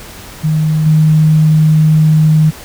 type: tone with level steps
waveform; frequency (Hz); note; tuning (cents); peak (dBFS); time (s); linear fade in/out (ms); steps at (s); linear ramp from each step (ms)
sine; 155.56; D#3; 0; -9 / -5; 0.43-2.51; 20; 0.86; 5
effects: pink hiss -32 dBFS RMS until 2.64 s